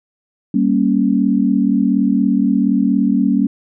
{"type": "chord", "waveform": "sine", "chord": "G diminished", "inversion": "none", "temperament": "equal", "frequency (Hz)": [196, 233.1, 277.2], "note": ["G3", "Bb3", "Db4"], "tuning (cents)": [0, 0, 0], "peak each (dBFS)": -16, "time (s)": [0.54, 3.47], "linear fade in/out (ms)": 5, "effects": []}